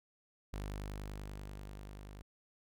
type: tone with level ramp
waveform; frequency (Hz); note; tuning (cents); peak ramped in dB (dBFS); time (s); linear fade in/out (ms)
sawtooth; 50.3; G1; +45; -35 to -45; 0.53-2.22; 5
effects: none